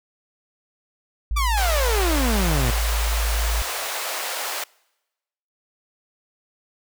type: tone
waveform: sine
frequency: 55 Hz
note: A1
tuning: in tune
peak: -20 dBFS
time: 1.31-3.62 s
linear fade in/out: 0 ms
type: exponential sweep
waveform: sawtooth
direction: down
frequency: 1196 to 113.1 Hz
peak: -18 dBFS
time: 1.36-2.71 s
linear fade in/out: 10 ms
type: high-pass noise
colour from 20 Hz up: pink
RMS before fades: -28 dBFS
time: 1.57-4.64 s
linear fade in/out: 5 ms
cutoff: 540 Hz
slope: 24 dB/octave
effects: noise-tail reverb RT60 1.0 s tail -26 dB re dry